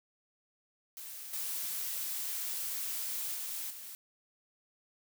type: noise with level steps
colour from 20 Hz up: blue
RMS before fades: -45 / -37 / -39 / -46 dBFS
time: 0.97-3.95 s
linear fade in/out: 0 ms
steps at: 1.33 / 3.34 / 3.7 s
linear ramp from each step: 5 ms
effects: none